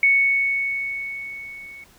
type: tone with level ramp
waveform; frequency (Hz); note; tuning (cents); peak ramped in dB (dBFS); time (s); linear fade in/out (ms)
sine; 2217; C#7; 0; -12 to -38; 0.03-1.84; 2
effects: pink hiss -53 dBFS RMS until 1.98 s